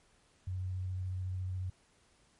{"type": "tone with vibrato", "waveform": "sine", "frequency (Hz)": 92.5, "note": "F#2", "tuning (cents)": 0, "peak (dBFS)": -34, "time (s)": [0.47, 1.7], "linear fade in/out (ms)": 5, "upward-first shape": "sine", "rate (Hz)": 14, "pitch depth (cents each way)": 14, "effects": ["pink hiss -68 dBFS RMS until 2.39 s", "MP3 48 kbps"]}